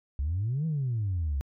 sine exponential two-way sweep, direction up then down, 65.41 to 164.81 to 65.41 Hz, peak -25 dBFS, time 0.19-1.41 s, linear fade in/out 0 ms, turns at 0.66 s, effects tanh soft clip ceiling -23 dBFS

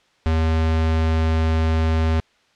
square tone, 80.3 Hz, E2, 45 cents flat, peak -17 dBFS, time 0.26-2.2 s, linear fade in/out 0 ms, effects white hiss -59 dBFS RMS until 2.55 s + low-pass 4000 Hz 12 dB/octave

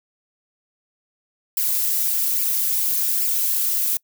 violet noise with flanger, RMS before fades -21 dBFS, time 1.57-3.97 s, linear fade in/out 2 ms, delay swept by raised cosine 0.4 to 5.7 ms, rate 1.2 Hz, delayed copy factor +0.7, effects noise-tail reverb RT60 0.1 s tail -25 dB re dry

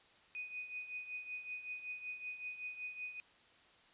sine tone with tremolo, 2489 Hz, D#7, in tune, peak -39 dBFS, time 0.35-3.2 s, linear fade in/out 0 ms, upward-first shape triangle, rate 5.3 Hz, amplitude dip 75%, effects white hiss -65 dBFS RMS until 3.93 s + resampled to 8000 Hz

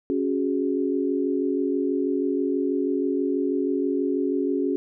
sine chord, C# suspended fourth, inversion none, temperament just, 277.2 / 369.6 / 415.8 Hz, C#4 / F#4 / G#4, 0 / -2 / +2 cents, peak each -24 / -26 / -28 dBFS, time 0.1-4.76 s, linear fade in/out 0 ms, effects none

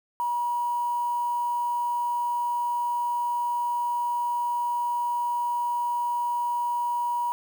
sine tone with quantisation, 960 Hz, B5, 49 cents flat, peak -24 dBFS, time 0.2-7.32 s, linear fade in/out 0 ms, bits 7, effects none

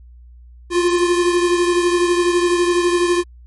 square beating tone pair, 349.2 / 361.2 Hz, F4 / F#4, 0 / -42 cents, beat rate 12 Hz, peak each -15 / -22 dBFS, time 0.7-3.24 s, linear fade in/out 50 ms, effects added 60 Hz sine -39 dBFS peak until 3.46 s + MP3 48 kbps

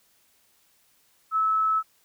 sine tone, 1301 Hz, E6, 23 cents flat, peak -20 dBFS, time 1.31-1.83 s, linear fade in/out 50 ms, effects white hiss -64 dBFS RMS until 2.04 s

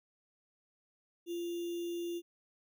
sine tone with sample-and-hold, 344.5 Hz, F4, 24 cents flat, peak -35 dBFS, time 1.26-2.22 s, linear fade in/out 50 ms, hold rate 3150 Hz, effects none

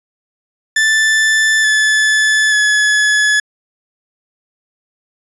40% pulse tone with pitch steps, 1760 / 1731.8 / 1704 Hz, A6 / A6 / G#6, 0 / -28 / +44 cents, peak -9 dBFS, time 0.76-3.4 s, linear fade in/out 5 ms, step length 880 ms, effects resampled to 24000 Hz

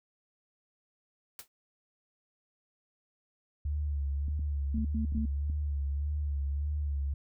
white noise with exponential decay, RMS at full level -40 dBFS, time 1.39-1.48 s, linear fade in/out 1 ms, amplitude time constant 19 ms
sine tone with vibrato, 72 Hz, D2, 34 cents flat, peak -29 dBFS, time 3.65-7.14 s, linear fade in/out 5 ms, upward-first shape sine, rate 1.7 Hz, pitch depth 56 cents each way
clicks, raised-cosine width 5 ms, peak -30 dBFS, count 6, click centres 4.283 / 4.394 / 4.781 / 5.123 / 5.178 / 5.499 s
sine tone bursts, 221.7 Hz, A3, 13 cents sharp, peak -31 dBFS, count 3, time 4.74-5.256 s, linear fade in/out 5 ms, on 110 ms, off 93 ms
effects none

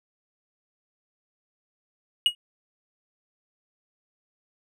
triangle tone with exponential decay, 2890 Hz, F#7, 41 cents flat, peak -11 dBFS, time 2.26-2.35 s, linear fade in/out 1 ms, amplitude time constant 18 ms, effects none

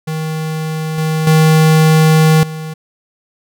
square tone with level steps, 157.6 Hz, D#3, 23 cents sharp, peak -18 / -14 / -7 / -23 dBFS, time 0.07-2.74 s, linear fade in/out 10 ms, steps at 0.98 / 1.27 / 2.43 s, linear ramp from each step 2 ms, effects none

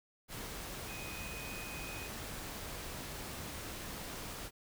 sine tone in noise, 2500 Hz, D#7, 8 cents sharp, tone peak -47 dBFS, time 0.86-2.1 s, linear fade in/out 50 ms, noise pink, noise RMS -44 dBFS, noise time 0.28-4.51 s, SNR -6 dB, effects none

